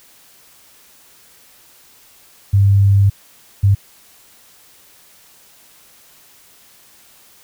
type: tone bursts at uneven times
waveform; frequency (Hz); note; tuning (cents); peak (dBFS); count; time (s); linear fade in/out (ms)
sine; 99.3; G2; +23; -8; 2; 2.53-3.1 / 3.63-3.75; 10
effects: white hiss -48 dBFS RMS until 7.43 s